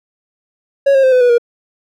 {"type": "tone with pitch steps", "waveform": "triangle", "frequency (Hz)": [554.4, 537.4, 520.9, 504.9, 489.4, 474.3], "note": ["C#5", "C5", "C5", "B4", "B4", "A#4"], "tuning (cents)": [0, 46, -8, 38, -16, 30], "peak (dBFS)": -5, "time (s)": [0.86, 1.382], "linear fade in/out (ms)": 10, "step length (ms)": 87, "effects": []}